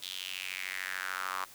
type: tone with high-pass filter sweep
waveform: sawtooth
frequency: 93.5 Hz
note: F#2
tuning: 19 cents sharp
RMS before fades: -38 dBFS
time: 0.02-1.45 s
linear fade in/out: 10 ms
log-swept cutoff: 3600 to 1100 Hz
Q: 4.2
effects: white hiss -53 dBFS RMS until 1.54 s